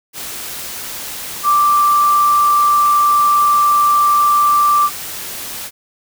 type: tone in noise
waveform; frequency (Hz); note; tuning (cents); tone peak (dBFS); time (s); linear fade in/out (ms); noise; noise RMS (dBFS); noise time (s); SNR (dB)
sine; 1174.7; D6; 0; -9; 1.43-4.9; 50; white; -27; 0.13-5.71; +15
effects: none